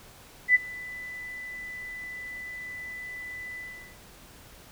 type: tone with ADSR envelope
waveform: sine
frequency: 1993 Hz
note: B6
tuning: 15 cents sharp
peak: -13 dBFS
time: 0.48-3.97 s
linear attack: 67 ms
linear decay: 24 ms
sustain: -23 dB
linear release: 390 ms
effects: pink hiss -51 dBFS RMS until 4.71 s